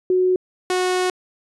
sine / sawtooth tone pair in turn, 368 / 366.2 Hz, F#4 / F#4, -9 / -18 cents, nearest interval unison, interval 9 cents, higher first, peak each -14 dBFS, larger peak neither, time 0.1-0.36 / 0.7-1.1 s, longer second, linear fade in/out 2 ms, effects resampled to 24000 Hz

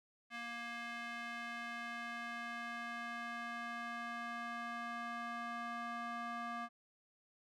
square tone with band-pass filter sweep, 235.4 Hz, A#3, 17 cents sharp, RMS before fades -44 dBFS, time 0.3-6.69 s, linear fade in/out 50 ms, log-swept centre 2000 to 1200 Hz, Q 1.7, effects none

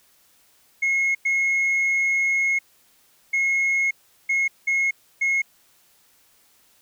sine tone bursts at uneven times, 2166 Hz, C#7, 41 cents flat, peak -16 dBFS, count 6, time 0.82-1.15 / 1.25-2.59 / 3.33-3.91 / 4.29-4.48 / 4.67-4.91 / 5.21-5.42 s, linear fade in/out 10 ms, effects tanh soft clip ceiling -17 dBFS + white hiss -59 dBFS RMS until 6.81 s

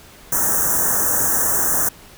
white band-stop noise, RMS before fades -18 dBFS, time 0.32-1.89 s, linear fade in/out 5 ms, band 1800 to 5800 Hz, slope 96 dB/octave, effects pink hiss -44 dBFS RMS until 2.17 s

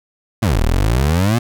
25% pulse exponential two-way sweep, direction down then up, 123.47 to 36.41 to 123.47 Hz, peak -9 dBFS, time 0.42-1.39 s, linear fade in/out 10 ms, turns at 0.62 s, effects none

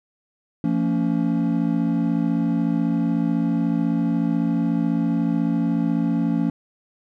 triangle tone cluster, 171.2 / 227.3 / 281.5 Hz, F3 / A#3 / C#4, -34 / -43 / +27 cents, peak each -21 dBFS, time 0.64-6.5 s, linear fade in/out 2 ms, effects none

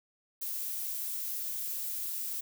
violet noise, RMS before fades -36 dBFS, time 0.41-2.41 s, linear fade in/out 10 ms, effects none

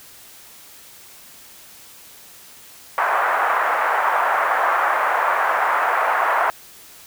pink band-pass noise, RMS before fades -19 dBFS, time 2.98-6.5 s, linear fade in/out 0 ms, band 730 to 1600 Hz, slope 24 dB/octave, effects white hiss -44 dBFS RMS until 7.06 s

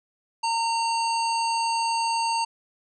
harmonic tone, 916 Hz, A#5, 31 cents flat, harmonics 1 / 3 / 5 / 7 / 9, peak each -23 / -33 / -31 / -40 / -38 dBFS, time 0.43-2.45 s, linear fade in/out 10 ms, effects none

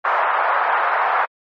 white band-pass noise, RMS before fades -18 dBFS, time 0.04-1.26 s, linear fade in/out 20 ms, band 680 to 1400 Hz, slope 24 dB/octave, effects MP3 32 kbps

